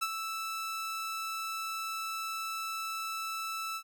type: tone with ADSR envelope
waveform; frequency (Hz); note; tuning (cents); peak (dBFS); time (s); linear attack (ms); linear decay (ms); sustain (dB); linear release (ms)
sawtooth; 1318.5; E6; 0; -24; 0.01-3.83; 17; 43; -7; 70
effects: none